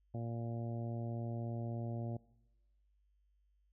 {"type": "harmonic tone", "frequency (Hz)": 116.54, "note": "A#2", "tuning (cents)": 0, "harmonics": [1, 2, 3, 4, 5, 6, 7], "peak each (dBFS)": [-39, -45, -49, -55, -50, -52, -61], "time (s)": [0.14, 2.17], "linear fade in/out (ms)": 5, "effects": ["noise-tail reverb RT60 1.0 s tail -22 dB re dry", "added 50 Hz sine -70 dBFS peak until 3.72 s"]}